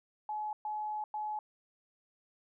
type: tone bursts at uneven times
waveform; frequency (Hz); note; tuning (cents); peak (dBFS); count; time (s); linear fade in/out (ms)
sine; 850; G#5; +40; -34; 3; 0.29-0.53 / 0.65-1.04 / 1.14-1.39; 2
effects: none